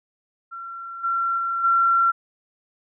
sine tone with level steps, 1363 Hz, F6, 43 cents flat, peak -32 / -20 / -22 / -15 dBFS, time 0.51-2.12 s, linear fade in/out 20 ms, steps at 1.03 / 1.37 / 1.63 s, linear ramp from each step 20 ms, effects none

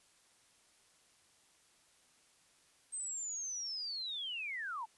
sine linear sweep, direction down, 8372 to 830.6 Hz, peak -38 dBFS, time 2.92-4.86 s, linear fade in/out 20 ms, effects white hiss -68 dBFS RMS until 4.97 s + resampled to 24000 Hz

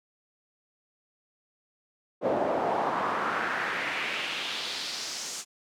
brown noise with band-pass filter sweep, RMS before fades -30 dBFS, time 2.21-5.45 s, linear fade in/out 50 ms, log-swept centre 550 to 7200 Hz, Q 2.3, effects high-pass 200 Hz 12 dB/octave

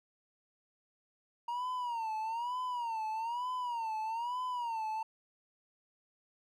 triangle tone with vibrato, 937 Hz, A#5, 9 cents sharp, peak -32 dBFS, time 1.48-5.03 s, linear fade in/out 5 ms, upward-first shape sine, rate 1.1 Hz, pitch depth 130 cents each way, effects none

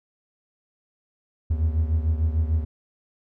triangle beating tone pair, 77.78 / 84.48 Hz, D#2 / E2, 0 / +43 cents, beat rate 6.7 Hz, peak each -19 / -24 dBFS, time 1.5-2.65 s, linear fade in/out 10 ms, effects none

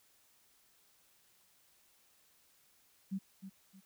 sine tone with echo, 192.7 Hz, G3, 29 cents flat, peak -34 dBFS, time 3.11-3.19 s, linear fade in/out 20 ms, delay 310 ms, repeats 2, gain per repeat -10 dB, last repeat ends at 3.81 s, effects white hiss -69 dBFS RMS until 3.85 s

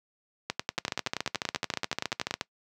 two click trains, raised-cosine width 0.2 ms, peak -11 / -11 dBFS, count 20 / 24, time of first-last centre 0.5-2.31 / 0.78-2.411 s, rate 10.5 / 14.1 Hz, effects noise-tail reverb RT60 0.1 s tail -22 dB re dry + high-pass 100 Hz 12 dB/octave

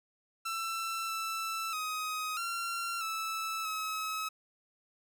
sawtooth tone with pitch steps, 1337 / 1326 / 1258 / 1371 / 1313 / 1284 Hz, E6 / E6 / D#6 / F6 / E6 / E6, +24 / +10 / +19 / -32 / -7 / -46 cents, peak -30 dBFS, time 0.45-4.29 s, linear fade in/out 10 ms, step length 640 ms, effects none

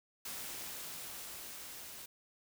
white noise with level ramp, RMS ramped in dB -43 to -49 dBFS, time 0.25-2.06 s, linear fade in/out 5 ms, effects none

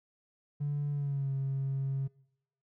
triangle tone with pitch glide, 144.8 to 135.89 Hz, D3 to C#3, -24 to -34 cents, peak -26 dBFS, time 0.6-2.08 s, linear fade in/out 20 ms, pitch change -110 cents, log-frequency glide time 0.91-1.32 s, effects noise-tail reverb RT60 0.8 s tail -26 dB re dry + tanh soft clip ceiling -27 dBFS

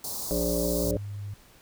white band-stop noise, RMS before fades -34 dBFS, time 0.04-0.91 s, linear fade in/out 2 ms, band 1100 to 4100 Hz, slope 48 dB/octave
harmonic tone, 58.8 Hz, A#1, 16 cents sharp, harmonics 1 / 3 / 5 / 7 / 9 / 10, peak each -32 / -32 / -32 / -32 / -32 / -32 dBFS, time 0.31-0.97 s, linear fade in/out 0 ms
sine tone, 101.5 Hz, G#2, 39 cents flat, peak -33 dBFS, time 0.84-1.34 s, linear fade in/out 5 ms
effects pink hiss -56 dBFS RMS until 1.61 s

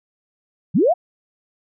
sine linear sweep, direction up, 123.47 to 761 Hz, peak -12 dBFS, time 0.74-0.94 s, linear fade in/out 20 ms, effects none

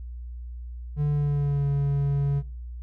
triangle tone with pitch glide, 146.83 to 140.93 Hz, D3 to C#3, 0 to +29 cents, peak -19 dBFS, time 0.96-2.43 s, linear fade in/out 50 ms, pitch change -71 cents, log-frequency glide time 1.09-1.66 s, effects noise-tail reverb RT60 0.5 s tail -23 dB re dry + added 60 Hz sine -34 dBFS peak until 2.82 s

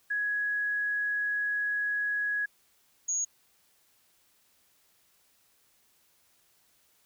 sine tone pair in turn, 1671 / 6659 Hz, G#6 / G#8, +10 / +4 cents, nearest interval 2 octaves, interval 2394 cents, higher second, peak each -27 dBFS, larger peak neither, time 0.1-2.46 / 3.08-3.25 s, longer first, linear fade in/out 10 ms, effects white hiss -67 dBFS RMS until 7.05 s

